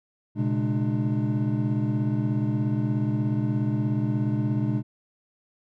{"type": "tone cluster", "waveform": "triangle", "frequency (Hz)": [119.6, 136.4, 208.9, 299.8], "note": ["A#2", "C#3", "G#3", "D4"], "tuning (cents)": [45, -28, 10, 36], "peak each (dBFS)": [-24, -27, -26, -28], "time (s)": [0.35, 4.83], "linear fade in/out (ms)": 50, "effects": []}